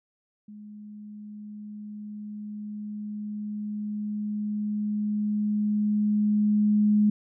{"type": "tone with level ramp", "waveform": "sine", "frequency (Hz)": 209.6, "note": "G#3", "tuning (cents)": 16, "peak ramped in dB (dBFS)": [-41, -17], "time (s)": [0.48, 7.1], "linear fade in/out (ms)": 5, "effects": []}